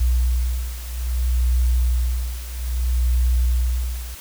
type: beating tone pair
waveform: sine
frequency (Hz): 61 / 61.61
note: B1 / B1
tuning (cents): -21 / -4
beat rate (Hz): 0.61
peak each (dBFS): -19 / -22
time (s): 0-4.15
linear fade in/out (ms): 10
effects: white hiss -39 dBFS RMS until 4.2 s